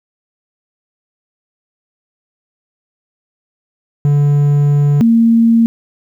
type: tone pair in turn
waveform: triangle / sine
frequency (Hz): 144.6 / 229.5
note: D3 / A#3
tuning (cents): -27 / -27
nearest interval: minor sixth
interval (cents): 800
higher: second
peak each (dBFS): -6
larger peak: neither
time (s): 4.05-5.01 / 5.01-5.66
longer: first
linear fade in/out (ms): 0
effects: 8-bit